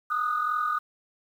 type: tone cluster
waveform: sine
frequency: 1222 / 1265 / 1468 Hz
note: D#6 / D#6 / F#6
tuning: -32 / +28 / -14 cents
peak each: -25 / -31 / -32 dBFS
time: 0.1-0.79 s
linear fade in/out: 10 ms
effects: tanh soft clip ceiling -17 dBFS + 9-bit